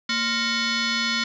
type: tone with frequency modulation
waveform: sine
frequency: 1045 Hz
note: C6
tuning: 2 cents flat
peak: -21 dBFS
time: 0.09-1.24 s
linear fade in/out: 5 ms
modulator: 814 Hz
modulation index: 5
effects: none